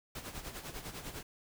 pink noise with tremolo, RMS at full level -42 dBFS, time 0.15-1.23 s, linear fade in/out 5 ms, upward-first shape sine, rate 10 Hz, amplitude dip 65%, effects none

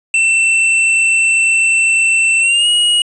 square tone with pitch glide, 2683 to 2892 Hz, E7 to F#7, +30 to -40 cents, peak -10 dBFS, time 0.14-3.02 s, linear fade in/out 2 ms, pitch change +130 cents, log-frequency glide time 2.4-2.68 s, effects resampled to 22050 Hz + 7-bit

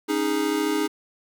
square chord, C# suspended second, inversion none, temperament equal with one note detuned, 277.2 / 311.1 / 413.2 Hz, C#4 / D#4 / G#4, 0 / 0 / -9 cents, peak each -30 / -25 / -27 dBFS, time 0.08-0.88 s, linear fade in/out 20 ms, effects 9-bit

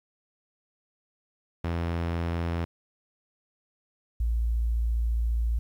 sawtooth / sine tone pair in turn, 84.5 / 57.33 Hz, E2 / A#1, +43 / -28 cents, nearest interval perfect fifth, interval 671 cents, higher first, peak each -23 / -23 dBFS, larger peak neither, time 1.64-2.65 / 4.2-5.59 s, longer second, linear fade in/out 5 ms, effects low-pass 3000 Hz 12 dB/octave + 10-bit

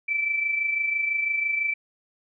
sine tone pair together, 2323 / 2349 Hz, D7 / D7, -20 / 0 cents, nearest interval unison, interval 20 cents, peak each -23 / -32 dBFS, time 0.08-1.74 s, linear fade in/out 10 ms, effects none

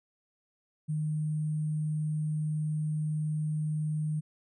sine tone with sample-and-hold, 153.6 Hz, D#3, 22 cents flat, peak -28 dBFS, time 0.88-4.21 s, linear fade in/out 20 ms, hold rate 8820 Hz, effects resampled to 24000 Hz

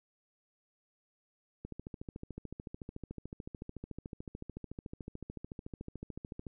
click train, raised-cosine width 3 ms, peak -29 dBFS, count 67, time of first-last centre 1.65-6.468 s, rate 13.7 Hz, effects none

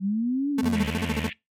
sine linear two-way sweep, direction up then down, 185 to 292.4 to 185 Hz, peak -22 dBFS, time 0-0.86 s, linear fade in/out 50 ms, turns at 0.51 s
35% pulse tone bursts, 220 Hz, A3, in tune, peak -22 dBFS, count 10, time 0.58-1.271 s, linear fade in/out 5 ms, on 34 ms, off 39 ms
20% pulse tone with vibrato, 81.8 Hz, E2, 13 cents flat, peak -24 dBFS, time 0.62-1.3 s, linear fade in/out 20 ms, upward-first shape triangle, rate 3.2 Hz, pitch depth 180 cents each way
white band-pass noise, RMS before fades -37 dBFS, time 0.75-1.33 s, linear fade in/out 2 ms, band 1800 to 3000 Hz, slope 48 dB/octave
effects noise-tail reverb RT60 0.2 s tail -22 dB re dry + MP3 64 kbps

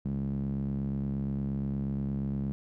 sawtooth tone with band-pass filter, 68.5 Hz, C#2, 20 cents flat, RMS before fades -32 dBFS, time 0.05-2.52 s, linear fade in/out 0 ms, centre 180 Hz, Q 4.5, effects none

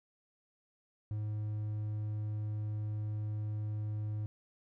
triangle tone, 106.2 Hz, G#2, 39 cents sharp, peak -32 dBFS, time 1.11-4.26 s, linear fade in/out 0 ms, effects none

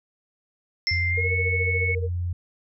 sine tone with pitch glide, 2093 to 2206 Hz, C7 to C#7, 0 to -9 cents, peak -23 dBFS, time 0.87-1.95 s, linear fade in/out 5 ms, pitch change +91 cents, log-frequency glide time 1.11-1.31 s
sine tone with exponential decay, 5330 Hz, E8, 18 cents sharp, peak -20 dBFS, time 0.87-1.11 s, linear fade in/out 0 ms, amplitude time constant 51 ms
sine tone, 87.9 Hz, F2, 12 cents sharp, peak -24 dBFS, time 0.91-2.33 s, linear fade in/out 5 ms
sine tone with tremolo, 466.2 Hz, A#4, in tune, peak -26 dBFS, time 1.17-2.09 s, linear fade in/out 10 ms, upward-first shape sine, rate 14 Hz, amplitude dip 85%
effects none

